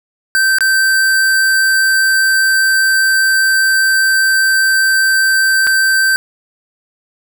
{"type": "tone with dropouts", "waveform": "square", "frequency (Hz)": 1555, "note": "G6", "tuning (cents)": -14, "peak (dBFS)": -10, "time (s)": [0.35, 6.16], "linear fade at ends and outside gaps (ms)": 0, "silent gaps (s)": [[0.585, 0.607], [5.668, 5.672]], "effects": ["8-bit"]}